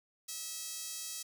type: tone with high-pass filter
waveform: sawtooth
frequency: 648 Hz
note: E5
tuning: 30 cents flat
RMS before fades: -42 dBFS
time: 0.28-1.23 s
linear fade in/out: 10 ms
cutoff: 5900 Hz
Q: 1.1
effects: none